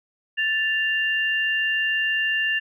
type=tone pair together; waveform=sine; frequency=1760 / 2787 Hz; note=A6 / F7; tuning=0 / -4 cents; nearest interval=minor sixth; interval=796 cents; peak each=-22 / -24 dBFS; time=0.37-2.6 s; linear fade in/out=20 ms; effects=none